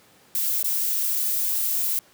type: noise with dropouts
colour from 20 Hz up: violet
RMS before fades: -24 dBFS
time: 0.35-1.99 s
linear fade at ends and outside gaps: 1 ms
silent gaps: 0.628-0.643 s
effects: pink hiss -55 dBFS RMS until 2.13 s + high-pass 150 Hz 12 dB/octave